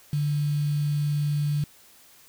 sine tone with quantisation, 146.83 Hz, D3, in tune, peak -22 dBFS, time 0.13-1.64 s, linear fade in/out 2 ms, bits 7, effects white hiss -54 dBFS RMS until 2.28 s

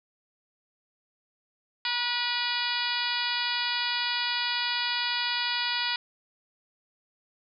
harmonic tone with a mistuned harmonic, 485.5 Hz, B4, 30 cents flat, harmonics 2 / 3 / 4 / 5 / 6 / 7 / 8 / 9 / 10, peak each -35 / -35 / -35 / -35 / -35 / -35 / -35 / -35 / -35 dBFS, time 1.85-5.96 s, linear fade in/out 2 ms, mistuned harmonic 2, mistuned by -18 cents, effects none

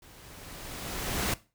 pink noise with level ramp, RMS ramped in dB -54 to -28 dBFS, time 0.02-1.34 s, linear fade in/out 5 ms, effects noise-tail reverb RT60 0.3 s tail -18 dB re dry

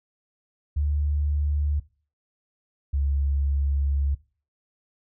sine tone pair in turn, 73.3 / 69.94 Hz, D2 / C#2, -3 / +16 cents, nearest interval minor second, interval 81 cents, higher first, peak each -21 dBFS, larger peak neither, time 0.76-1.8 / 2.93-4.15 s, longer second, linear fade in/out 10 ms, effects noise-tail reverb RT60 0.4 s tail -20 dB re dry

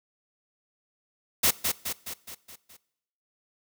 white noise with echo, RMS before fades -21 dBFS, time 1.43-1.51 s, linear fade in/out 10 ms, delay 210 ms, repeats 6, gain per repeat -5 dB, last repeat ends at 2.77 s, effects noise-tail reverb RT60 0.8 s tail -21 dB re dry

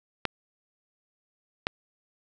clicks, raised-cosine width 0.3 ms, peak -9 dBFS, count 2, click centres 0.253 / 1.669 s, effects none

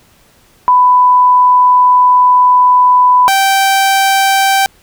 sine / sawtooth tone pair in turn, 996 / 779.4 Hz, B5 / G5, +14 / -10 cents, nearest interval major third, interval 424 cents, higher first, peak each -4 dBFS, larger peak neither, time 0.68-3.28 / 3.28-4.66 s, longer first, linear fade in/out 0 ms, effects pink hiss -48 dBFS RMS until 4.82 s

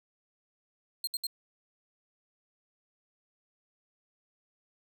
sawtooth tone bursts, 4200 Hz, C8, 6 cents sharp, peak -28 dBFS, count 3, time 1.04-1.268 s, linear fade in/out 2 ms, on 32 ms, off 66 ms, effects none

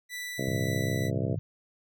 sawtooth tone with tremolo, 1975.5 Hz, B6, in tune, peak -31 dBFS, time 0.09-1.11 s, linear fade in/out 50 ms, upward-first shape triangle, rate 1.9 Hz, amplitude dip 25%
harmonic tone, 65.41 Hz, C2, in tune, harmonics 2 / 3 / 4 / 5 / 6 / 7 / 8 / 9 / 10, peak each -34 / -36 / -37 / -38 / -39 / -39 / -40 / -41 / -41 dBFS, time 0.38-1.36 s, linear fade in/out 10 ms
sine chord, Ab suspended second, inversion none, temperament equal with one note detuned, 103.35 / 116.54 / 155.56 Hz, Ab2 / Bb2 / Eb3, -8 / 0 / 0 cents, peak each -32 / -38 / -34 dBFS, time 0.48-1.39 s, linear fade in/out 0 ms
effects none

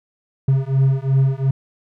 triangle beating tone pair, 133.2 / 136 Hz, C3 / C#3, +31 / -33 cents, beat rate 2.8 Hz, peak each -15 dBFS, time 0.48-1.51 s, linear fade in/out 5 ms, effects none

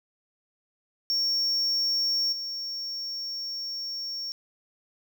triangle tone with level steps, 5500 Hz, F8, 27 cents flat, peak -22 / -30 dBFS, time 1.1-4.32 s, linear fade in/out 0 ms, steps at 2.32 s, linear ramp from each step 10 ms, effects 10-bit

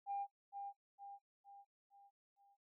sine tone with echo, 800 Hz, G5, 35 cents sharp, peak -38 dBFS, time 0.06-0.27 s, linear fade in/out 50 ms, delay 460 ms, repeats 5, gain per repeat -6 dB, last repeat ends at 2.57 s, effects noise-tail reverb RT60 0.1 s tail -20 dB re dry + tanh soft clip ceiling -34 dBFS

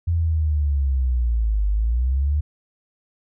sine linear two-way sweep, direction down then up, 85.8 to 49.58 to 75.9 Hz, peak -17 dBFS, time 0.07-2.41 s, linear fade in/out 10 ms, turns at 1.68 s, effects none

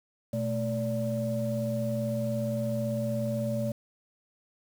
sine tone cluster, 121.8 / 219.5 / 577 Hz, B2 / A3 / D5, -24 / -4 / -31 cents, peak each -31 dBFS, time 0.33-3.72 s, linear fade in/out 5 ms, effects tanh soft clip ceiling -19 dBFS + 8-bit

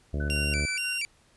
harmonic tone, 73 Hz, D2, 10 cents flat, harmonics 1 / 2 / 3 / 4 / 5 / 6 / 7 / 8 / 9, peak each -28 / -34 / -38 / -40 / -42 / -44 / -45 / -46 / -47 dBFS, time 0.13-0.66 s, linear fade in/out 10 ms
sine tone with tremolo, 1500 Hz, F#6, 23 cents sharp, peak -35 dBFS, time 0.2-0.98 s, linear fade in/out 5 ms, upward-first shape square, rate 6.2 Hz, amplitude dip 50%
sawtooth tone with vibrato, 2538 Hz, D#7, 34 cents sharp, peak -25 dBFS, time 0.3-1.05 s, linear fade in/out 0 ms, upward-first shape square, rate 2.1 Hz, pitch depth 150 cents each way
effects pink hiss -62 dBFS RMS until 1.36 s + resampled to 24000 Hz

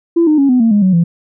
sine tone with pitch steps, 337.1 / 305.6 / 277 / 251.1 / 227.6 / 206.3 / 187.02 / 169.53 Hz, E4 / D#4 / C#4 / B3 / A#3 / G#3 / F#3 / E3, +39 / -31 / -1 / +29 / -41 / -11 / +19 / +49 cents, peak -6 dBFS, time 0.16-1.04 s, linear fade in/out 10 ms, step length 110 ms, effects tanh soft clip ceiling -3 dBFS

